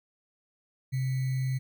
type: tone with sample-and-hold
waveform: sine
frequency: 130.81 Hz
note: C3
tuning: in tune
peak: -26 dBFS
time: 0.92-1.59 s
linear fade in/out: 20 ms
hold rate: 2100 Hz
effects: none